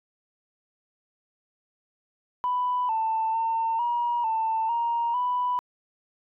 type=tone with pitch steps; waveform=sine; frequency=992 / 889 / 905 / 955 / 891 / 937 / 989 Hz; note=B5 / A5 / A5 / A#5 / A5 / A#5 / B5; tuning=+7 / +18 / +48 / +42 / +22 / +9 / +2 cents; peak=-22 dBFS; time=2.44-5.59 s; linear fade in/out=0 ms; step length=450 ms; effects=tanh soft clip ceiling -18 dBFS